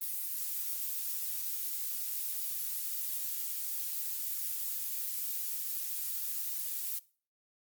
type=noise; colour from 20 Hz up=violet; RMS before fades=-36 dBFS; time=0.01-6.99 s; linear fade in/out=5 ms; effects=noise-tail reverb RT60 0.4 s tail -20 dB re dry + Opus 32 kbps